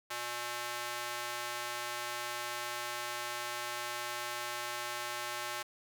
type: tone with high-pass filter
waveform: square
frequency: 120.3 Hz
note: B2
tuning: 45 cents flat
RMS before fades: -39 dBFS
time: 0.1-5.63 s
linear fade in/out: 10 ms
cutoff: 1000 Hz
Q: 0.82
effects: none